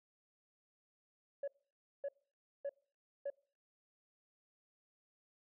sine tone bursts, 562 Hz, C#5, 24 cents sharp, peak -35 dBFS, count 4, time 1.43-3.302 s, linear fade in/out 5 ms, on 48 ms, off 560 ms, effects noise-tail reverb RT60 0.5 s tail -26 dB re dry + tanh soft clip ceiling -35 dBFS

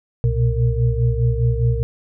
sine tone cluster, 62.3 / 117.5 / 122.4 / 459.6 Hz, B1 / A#2 / B2 / A#4, +16 / +14 / -15 / -25 cents, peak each -21 / -18 / -20 / -27 dBFS, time 0.24-1.83 s, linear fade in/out 0 ms, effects none

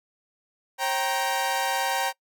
sawtooth tone cluster, 539 / 778 / 937 Hz, C#5 / G5 / A#5, -49 / -13 / +9 cents, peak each -28 / -23 / -24 dBFS, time 0.78-2.13 s, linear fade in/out 50 ms, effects noise-tail reverb RT60 0.1 s tail -23 dB re dry

